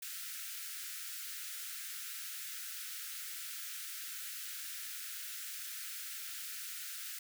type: high-pass noise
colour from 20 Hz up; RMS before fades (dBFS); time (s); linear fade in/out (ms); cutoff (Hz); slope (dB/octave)
white; -44; 0.02-7.19; 5; 1300; 96
effects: none